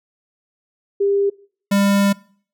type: tone pair in turn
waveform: sine / square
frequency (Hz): 399.6 / 199.8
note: G4 / G3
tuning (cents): +33 / +33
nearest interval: octave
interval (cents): 1200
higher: first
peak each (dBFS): -14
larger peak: neither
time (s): 1-1.3 / 1.71-2.13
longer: second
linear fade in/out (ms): 10
effects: noise-tail reverb RT60 0.5 s tail -22 dB re dry